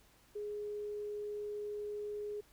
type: tone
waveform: sine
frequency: 416.3 Hz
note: G#4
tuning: 4 cents sharp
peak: -38 dBFS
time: 0.35-2.41 s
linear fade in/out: 10 ms
effects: added 50 Hz sine -70 dBFS peak until 2.52 s + pink hiss -66 dBFS RMS until 2.52 s